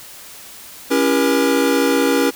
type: chord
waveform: square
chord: C# diminished seventh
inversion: none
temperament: just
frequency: 277.2 / 332.6 / 399.1 / 479 Hz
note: C#4 / E4 / G4 / Bb4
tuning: 0 / +16 / +31 / +47 cents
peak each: -18 / -23 / -22 / -19 dBFS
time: 0.9-2.31 s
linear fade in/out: 20 ms
effects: white hiss -38 dBFS RMS until 2.35 s